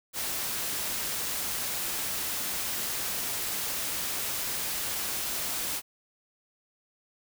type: noise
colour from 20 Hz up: white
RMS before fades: -32 dBFS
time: 0.13-5.82 s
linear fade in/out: 50 ms
effects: none

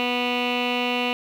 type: tone with low-pass filter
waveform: 15% pulse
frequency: 245.5 Hz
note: B3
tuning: 10 cents flat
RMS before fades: -24 dBFS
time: 0-1.13 s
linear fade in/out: 0 ms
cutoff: 3000 Hz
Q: 7
effects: 8-bit

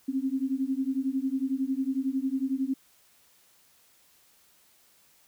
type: beating tone pair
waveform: sine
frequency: 261.1 / 272.1 Hz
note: C4 / C#4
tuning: -3 / -32 cents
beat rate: 11 Hz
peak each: -29 dBFS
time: 0.08-2.74 s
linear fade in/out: 10 ms
effects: white hiss -62 dBFS RMS until 5.27 s

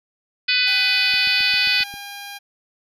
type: harmonic tone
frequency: 498.7 Hz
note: B4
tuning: 17 cents sharp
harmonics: 3 / 4 / 5 / 6 / 7 / 8 / 9 / 10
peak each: -26 / -26 / -20 / -26 / -25 / -27 / -22 / -29 dBFS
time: 0.48-1.84 s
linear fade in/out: 10 ms
type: tone with pitch glide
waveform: 10% pulse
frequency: 786 to 806.7 Hz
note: G5 to G5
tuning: +4 to +49 cents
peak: -24 dBFS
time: 0.66-2.39 s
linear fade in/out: 20 ms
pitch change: +45 cents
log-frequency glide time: 1.18-1.69 s
type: click train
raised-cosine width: 3 ms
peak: -29 dBFS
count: 7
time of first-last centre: 1.14-1.94 s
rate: 7.5 Hz
effects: none

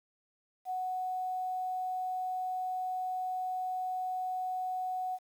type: tone with quantisation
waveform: sine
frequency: 740 Hz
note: F#5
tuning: in tune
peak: -32 dBFS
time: 0.65-5.19 s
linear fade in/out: 50 ms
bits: 10
effects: none

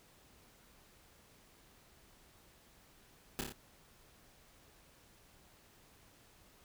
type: noise with echo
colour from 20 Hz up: pink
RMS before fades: -37 dBFS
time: 3.39-3.41 s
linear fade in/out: 0 ms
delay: 28 ms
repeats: 4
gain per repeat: -3 dB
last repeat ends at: 3.522 s
effects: pink hiss -64 dBFS RMS until 6.64 s

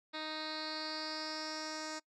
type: tone with low-pass filter sweep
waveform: 10% pulse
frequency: 311.1 Hz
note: D#4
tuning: in tune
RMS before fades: -41 dBFS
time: 0.13-2 s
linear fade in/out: 20 ms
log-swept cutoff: 3700 to 6300 Hz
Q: 6.2
effects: noise-tail reverb RT60 0.1 s tail -23 dB re dry

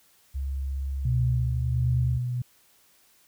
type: tone with pitch glide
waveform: sine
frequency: 68 to 74.15 Hz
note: C#2 to D2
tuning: -33 to +17 cents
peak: -27 dBFS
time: 0.34-2.19 s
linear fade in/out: 20 ms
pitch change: +150 cents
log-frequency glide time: 1.38-1.65 s
type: tone with tremolo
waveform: sine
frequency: 123.47 Hz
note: B2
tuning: in tune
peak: -21 dBFS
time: 1.05-2.42 s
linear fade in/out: 5 ms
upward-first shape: sine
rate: 1.4 Hz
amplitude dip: 45%
effects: white hiss -61 dBFS RMS until 3.27 s

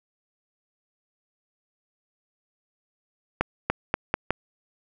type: accelerating click train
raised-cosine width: 0.5 ms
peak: -6 dBFS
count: 5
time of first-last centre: 3.41-4.306 s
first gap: 290 ms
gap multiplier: 0.83
effects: none

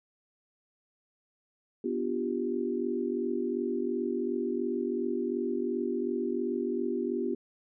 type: chord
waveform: sine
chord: G dominant seventh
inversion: first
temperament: equal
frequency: 246.9 / 293.7 / 349.2 / 392 Hz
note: B3 / D4 / F4 / G4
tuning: 0 / 0 / 0 / 0 cents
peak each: -33 / -38 / -33 / -33 dBFS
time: 1.84-7.35 s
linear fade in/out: 5 ms
effects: none

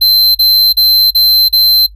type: tone bursts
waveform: square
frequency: 4099 Hz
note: C8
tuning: 36 cents flat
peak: -6 dBFS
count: 5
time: 0.01-1.866 s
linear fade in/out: 10 ms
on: 340 ms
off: 39 ms
effects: noise-tail reverb RT60 0.1 s tail -22 dB re dry + added 50 Hz sine -32 dBFS peak until 1.95 s

